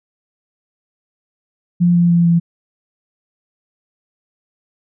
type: tone with pitch steps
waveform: sine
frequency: 174.61 / 172.9 / 171.21 / 169.54 Hz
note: F3 / F3 / F3 / E3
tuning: 0 / -17 / -34 / +49 cents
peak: -9 dBFS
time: 1.8-2.4 s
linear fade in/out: 20 ms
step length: 150 ms
effects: none